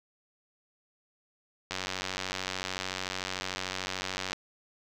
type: click train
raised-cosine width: 0.2 ms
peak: -15 dBFS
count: 246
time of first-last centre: 1.71-4.33 s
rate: 93.5 Hz
effects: 9-bit